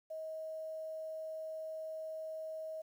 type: tone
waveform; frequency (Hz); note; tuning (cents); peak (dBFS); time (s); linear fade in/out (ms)
sine; 634; D#5; +32; -40; 0.1-2.82; 10
effects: 11-bit